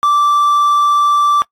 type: tone with quantisation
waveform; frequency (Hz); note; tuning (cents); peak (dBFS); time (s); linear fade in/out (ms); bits
triangle; 1169; D6; -8; -7; 0.03-1.42; 0; 6
effects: noise-tail reverb RT60 0.1 s tail -24 dB re dry + AAC 48 kbps